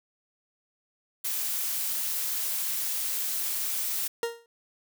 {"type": "noise", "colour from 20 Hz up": "blue", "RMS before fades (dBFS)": -30, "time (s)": [1.24, 4.08], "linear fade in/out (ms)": 10}
{"type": "tone with exponential decay", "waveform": "40% pulse", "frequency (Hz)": 466.2, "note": "A#4", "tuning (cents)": 0, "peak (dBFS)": -23, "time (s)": [4.23, 4.46], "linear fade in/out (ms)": 1, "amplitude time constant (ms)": 50}
{"effects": []}